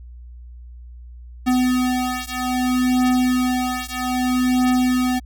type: beating tone pair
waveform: square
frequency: 251.8 / 252.42 Hz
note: B3 / B3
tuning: +34 / +38 cents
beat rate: 0.62 Hz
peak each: -21 dBFS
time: 1.46-5.2 s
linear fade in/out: 20 ms
effects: added 60 Hz sine -36 dBFS peak until 5.25 s